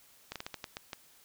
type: slowing click train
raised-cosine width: 0.2 ms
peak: -21 dBFS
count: 8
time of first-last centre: 0.32-0.932 s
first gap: 37 ms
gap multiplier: 1.28
effects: white hiss -61 dBFS RMS until 1.24 s